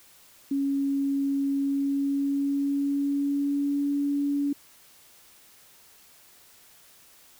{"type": "tone with pitch glide", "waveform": "sine", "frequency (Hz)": [277.2, 284.5], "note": ["C#4", "C#4"], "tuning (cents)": [0, 45], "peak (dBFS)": -23, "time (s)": [0.51, 4.53], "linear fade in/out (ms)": 5, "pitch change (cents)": 45, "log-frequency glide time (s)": [1.53, 3.92], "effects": ["white hiss -55 dBFS RMS until 7.39 s"]}